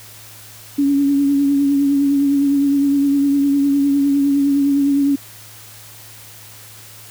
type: tone with vibrato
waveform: sine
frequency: 280.8 Hz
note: C#4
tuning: 22 cents sharp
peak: -12 dBFS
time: 0.78-5.16 s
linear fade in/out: 10 ms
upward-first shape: triangle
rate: 9.8 Hz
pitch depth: 35 cents each way
effects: added 108 Hz sine -45 dBFS peak until 7.1 s + white hiss -40 dBFS RMS until 7.1 s